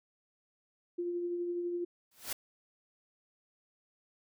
sine tone with tremolo, 349.2 Hz, F4, in tune, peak -31 dBFS, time 0.98-1.85 s, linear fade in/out 10 ms, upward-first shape triangle, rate 12 Hz, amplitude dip 35%
white noise with exponential growth, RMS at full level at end -33 dBFS, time 2.11-2.33 s, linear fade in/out 5 ms, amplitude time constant 47 ms
effects none

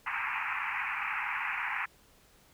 white band-pass noise, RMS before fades -34 dBFS, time 0.06-1.86 s, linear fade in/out 10 ms, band 810 to 2600 Hz, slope 96 dB/octave, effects pink hiss -62 dBFS RMS until 2.53 s

